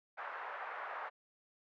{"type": "band-pass noise", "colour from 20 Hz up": "white", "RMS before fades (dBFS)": -44, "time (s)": [0.17, 1.1], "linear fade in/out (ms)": 20, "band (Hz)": [600, 1600], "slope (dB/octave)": 24, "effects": []}